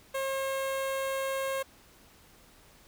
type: tone with notch filter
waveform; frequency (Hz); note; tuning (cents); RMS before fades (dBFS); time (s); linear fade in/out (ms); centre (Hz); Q
sawtooth; 538; C5; +48; -32; 0.14-1.63; 10; 5100; 1.9
effects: pink hiss -58 dBFS RMS until 2.87 s